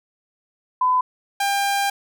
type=tone pair in turn; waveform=sine / sawtooth; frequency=1008 / 798.4 Hz; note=B5 / G5; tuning=+35 / +32 cents; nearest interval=major third; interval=403 cents; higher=first; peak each=-15 / -15 dBFS; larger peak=neither; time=0.81-1.01 / 1.4-1.9 s; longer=second; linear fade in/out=5 ms; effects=none